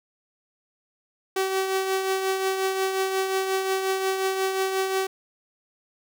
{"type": "tone with tremolo", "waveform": "sawtooth", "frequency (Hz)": 382.1, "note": "G4", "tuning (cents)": -44, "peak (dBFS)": -17, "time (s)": [1.36, 5.07], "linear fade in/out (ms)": 5, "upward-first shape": "triangle", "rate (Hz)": 5.6, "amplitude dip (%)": 50, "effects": []}